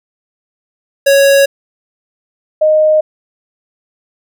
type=tone pair in turn; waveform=square / sine; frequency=554.4 / 618.7 Hz; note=C#5 / D#5; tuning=0 / -10 cents; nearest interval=major second; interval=190 cents; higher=second; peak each=-6 dBFS; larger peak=neither; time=1.06-1.46 / 2.61-3.01 s; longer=neither; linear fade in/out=10 ms; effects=none